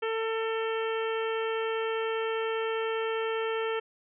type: harmonic tone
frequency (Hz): 447.5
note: A4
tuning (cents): +29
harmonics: 1 / 2 / 3 / 4 / 5 / 6 / 7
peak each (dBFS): -29 / -38 / -37 / -40 / -43 / -42 / -43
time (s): 0.02-3.8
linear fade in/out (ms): 10
effects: none